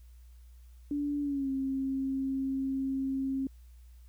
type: tone with pitch glide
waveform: sine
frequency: 289.1 to 268.2 Hz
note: D4 to C4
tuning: -27 to +43 cents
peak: -29 dBFS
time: 0.91-3.47 s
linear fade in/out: 2 ms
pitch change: -130 cents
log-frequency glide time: 1.22-1.5 s
effects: added 60 Hz sine -50 dBFS peak until 4.08 s + white hiss -70 dBFS RMS until 4.08 s